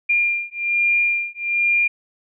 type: beating tone pair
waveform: sine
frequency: 2400 / 2401.2 Hz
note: D7 / D7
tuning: +37 / +38 cents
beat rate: 1.2 Hz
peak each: -20 dBFS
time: 0.09-1.88 s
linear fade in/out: 10 ms
effects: none